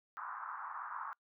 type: band-pass noise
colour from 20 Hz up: white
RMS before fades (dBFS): -44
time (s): 0.17-1.13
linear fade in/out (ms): 0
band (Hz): 900 to 1400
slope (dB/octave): 48
effects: noise-tail reverb RT60 0.1 s tail -25 dB re dry